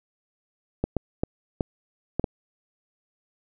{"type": "clicks", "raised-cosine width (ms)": 2, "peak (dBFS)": -10, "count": 6, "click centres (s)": [0.84, 0.967, 1.235, 1.608, 2.196, 2.242], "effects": []}